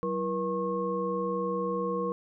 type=tone cluster; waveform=sine; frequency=188 / 331.2 / 480.6 / 1086 Hz; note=F#3 / E4 / B4 / C#6; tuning=+28 / +8 / -47 / -36 cents; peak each=-34 / -38 / -30 / -34 dBFS; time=0.03-2.12 s; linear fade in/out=0 ms; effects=none